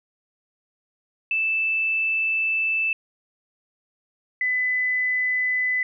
sine tone pair in turn, 2639 / 2005 Hz, E7 / B6, +1 / +26 cents, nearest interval perfect fourth, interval 475 cents, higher first, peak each -20 dBFS, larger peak neither, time 1.31-2.93 / 4.41-5.83 s, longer first, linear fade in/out 2 ms, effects none

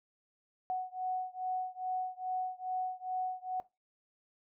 sine beating tone pair, 740 / 742.4 Hz, F#5 / F#5, 0 / +6 cents, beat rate 2.4 Hz, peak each -36 / -37 dBFS, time 0.7-3.6 s, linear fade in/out 0 ms, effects noise-tail reverb RT60 0.2 s tail -17 dB re dry

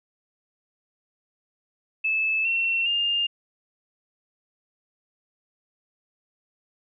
sine tone with pitch steps, 2615 / 2712 / 2812 Hz, E7 / E7 / F7, -15 / +49 / +11 cents, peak -21 dBFS, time 2.04-3.27 s, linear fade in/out 10 ms, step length 410 ms, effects none

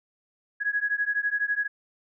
sine beating tone pair, 1661.2 / 1673.2 Hz, G#6 / G#6, 0 / +12 cents, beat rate 12 Hz, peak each -27 dBFS, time 0.6-1.68 s, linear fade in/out 20 ms, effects none

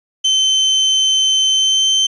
35% pulse tone with pitch glide, 3082 to 3102 Hz, G7 to G7, -30 to -19 cents, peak -9 dBFS, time 0.24-2.07 s, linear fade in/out 10 ms, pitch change +11 cents, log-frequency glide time 1.5-1.88 s, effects resampled to 24000 Hz

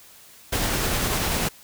pink noise with tremolo, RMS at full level -23 dBFS, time 0.52-1.49 s, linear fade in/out 10 ms, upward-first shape triangle, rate 10 Hz, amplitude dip 25%, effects white hiss -49 dBFS RMS until 1.63 s

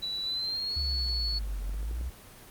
sine tone with pitch glide, 3946 to 4404 Hz, B7 to C#8, -2 to -12 cents, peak -29 dBFS, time 0.02-1.39 s, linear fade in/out 10 ms, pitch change +190 cents, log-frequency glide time 0.24-0.8 s
sine exponential two-way sweep, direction down then up, 73.42 to 45.87 to 64.3 Hz, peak -30 dBFS, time 0.76-2.1 s, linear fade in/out 10 ms, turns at 1.65 s
clicks, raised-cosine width 2 ms, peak -33 dBFS, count 5, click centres 1.694 / 1.743 / 1.83 / 1.912 / 2.012 s
effects pink hiss -50 dBFS RMS until 2.5 s + Opus 24 kbps

